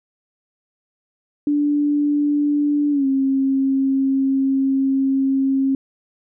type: tone with pitch glide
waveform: sine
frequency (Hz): 292.1 to 269.4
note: D4 to C#4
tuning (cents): -9 to -49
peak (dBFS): -15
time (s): 1.47-5.75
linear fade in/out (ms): 2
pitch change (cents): -140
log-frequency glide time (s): 2.91-3.06
effects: none